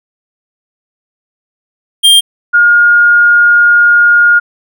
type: tone pair in turn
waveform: square / sine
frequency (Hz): 3197 / 1424.1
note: G7 / F6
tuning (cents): +33 / +33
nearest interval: octave + major second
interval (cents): 1400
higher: first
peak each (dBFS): -3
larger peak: neither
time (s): 2.03-2.21 / 2.53-4.4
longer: second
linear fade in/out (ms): 20
effects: none